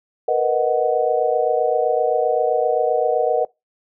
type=chord; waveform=sine; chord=B major seventh; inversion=third; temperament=equal; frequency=466.2 / 493.9 / 622.3 / 740 Hz; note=A#4 / B4 / D#5 / F#5; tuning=0 / 0 / 0 / 0 cents; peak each=-21 dBFS; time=0.28-3.45 s; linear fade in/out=5 ms; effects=noise-tail reverb RT60 0.2 s tail -23 dB re dry